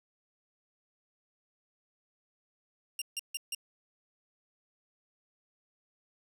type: tone bursts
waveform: 15% pulse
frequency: 2794 Hz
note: F7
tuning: in tune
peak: -26 dBFS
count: 4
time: 2.99-3.548 s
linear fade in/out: 2 ms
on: 27 ms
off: 150 ms
effects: none